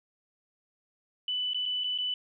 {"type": "tone with dropouts", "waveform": "sine", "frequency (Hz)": 2988, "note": "F#7", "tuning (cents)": 16, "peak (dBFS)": -28, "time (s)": [1.28, 2.14], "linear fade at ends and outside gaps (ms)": 2, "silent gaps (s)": [[1.534, 1.545], [1.656, 1.66], [1.837, 1.842], [1.978, 1.985]], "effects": []}